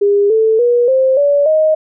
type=tone with pitch steps; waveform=sine; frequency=405.2 / 441.9 / 481.9 / 525.5 / 573 / 624.9 Hz; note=G#4 / A4 / B4 / C5 / D5 / D#5; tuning=-43 / +7 / -43 / +7 / -43 / +7 cents; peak=-8 dBFS; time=0.01-1.75 s; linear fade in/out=10 ms; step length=290 ms; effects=none